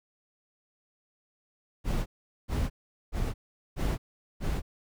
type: noise bursts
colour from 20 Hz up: brown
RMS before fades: -28 dBFS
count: 5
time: 1.84-4.62 s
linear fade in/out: 50 ms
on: 220 ms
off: 420 ms
effects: none